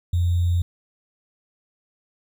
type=tone with sample-and-hold; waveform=sine; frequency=87.31 Hz; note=F2; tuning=in tune; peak=-17 dBFS; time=0.13-0.62 s; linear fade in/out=5 ms; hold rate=3675 Hz; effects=none